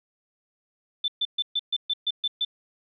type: tone bursts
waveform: sine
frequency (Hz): 3533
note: A7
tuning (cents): +6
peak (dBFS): -22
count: 9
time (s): 1.04-2.449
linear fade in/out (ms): 5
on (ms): 41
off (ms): 130
effects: none